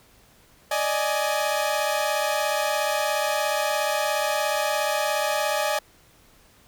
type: tone cluster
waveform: sawtooth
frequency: 585 / 622 / 834 Hz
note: D5 / D#5 / G#5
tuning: -7 / -1 / +7 cents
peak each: -23 dBFS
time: 0.71-5.79 s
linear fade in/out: 5 ms
effects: pink hiss -56 dBFS RMS until 6.67 s